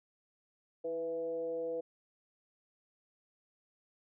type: tone with frequency modulation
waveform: sine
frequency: 495.4 Hz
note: B4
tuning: 5 cents sharp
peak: -34 dBFS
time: 0.84-1.81 s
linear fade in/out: 10 ms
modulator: 169 Hz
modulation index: 0.54
effects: none